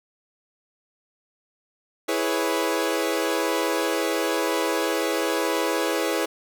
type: chord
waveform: sawtooth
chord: C# minor seventh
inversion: first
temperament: equal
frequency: 329.6 / 415.3 / 493.9 / 554.4 Hz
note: E4 / G#4 / B4 / C#5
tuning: 0 / 0 / 0 / 0 cents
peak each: -23 / -24 / -24 / -25 dBFS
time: 2.08-6.26 s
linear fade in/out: 10 ms
effects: none